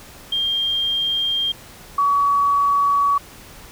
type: tone pair in turn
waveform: sine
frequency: 3201 / 1131.7 Hz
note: G7 / C#6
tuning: +36 / +35 cents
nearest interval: octave + tritone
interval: 1801 cents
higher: first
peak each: -18 / -14 dBFS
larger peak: second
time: 0.32-1.52 / 1.98-3.18 s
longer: neither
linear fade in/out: 5 ms
effects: pink hiss -42 dBFS RMS until 3.71 s